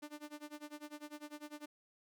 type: tone with tremolo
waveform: sawtooth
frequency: 297.8 Hz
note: D4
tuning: 24 cents sharp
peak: -40 dBFS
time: 0.02-1.66 s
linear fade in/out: 10 ms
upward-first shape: sine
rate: 10 Hz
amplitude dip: 95%
effects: none